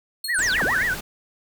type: tone with exponential decay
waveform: sawtooth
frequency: 4283 Hz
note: C8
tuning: 40 cents sharp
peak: -22 dBFS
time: 0.24-0.53 s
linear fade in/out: 5 ms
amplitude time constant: 63 ms
type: tone with vibrato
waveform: sine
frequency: 1700 Hz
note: G#6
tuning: 40 cents sharp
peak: -20 dBFS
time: 0.28-0.95 s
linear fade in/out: 20 ms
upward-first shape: sine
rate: 7.4 Hz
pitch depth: 240 cents each way
type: linear two-way sweep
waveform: sine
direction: down then up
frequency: 9956 to 121.2 to 2256 Hz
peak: -24 dBFS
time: 0.34-0.83 s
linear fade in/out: 5 ms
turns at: 0.63 s
type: noise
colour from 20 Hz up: pink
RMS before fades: -33 dBFS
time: 0.38-1.01 s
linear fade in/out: 10 ms
effects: none